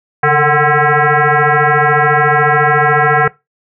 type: tone with frequency modulation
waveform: sine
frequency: 440 Hz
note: A4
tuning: in tune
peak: -7 dBFS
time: 0.23-3.28 s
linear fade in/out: 5 ms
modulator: 298 Hz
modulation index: 4.9
effects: noise-tail reverb RT60 0.2 s tail -20 dB re dry